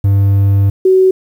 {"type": "tone pair in turn", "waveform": ["triangle", "sine"], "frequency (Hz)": [99.1, 376], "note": ["G2", "F#4"], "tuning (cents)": [19, 28], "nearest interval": "octave + major seventh", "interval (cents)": 2309, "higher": "second", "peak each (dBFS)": -5, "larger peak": "neither", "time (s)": [[0.04, 0.7], [0.85, 1.11]], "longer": "first", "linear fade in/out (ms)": 5, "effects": ["7-bit"]}